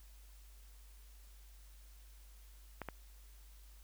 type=clicks; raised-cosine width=0.5 ms; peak=-26 dBFS; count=2; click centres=2.817 / 2.887 s; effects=added 50 Hz sine -55 dBFS peak until 3.83 s + white hiss -66 dBFS RMS until 3.83 s